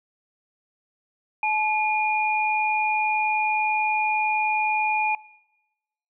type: tone pair together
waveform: sine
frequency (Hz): 859.1 / 2430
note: A5 / D#7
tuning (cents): -42 / -42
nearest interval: octave + tritone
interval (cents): 1800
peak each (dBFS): -23 / -24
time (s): 1.43-5.15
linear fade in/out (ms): 2
effects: noise-tail reverb RT60 1.0 s tail -22 dB re dry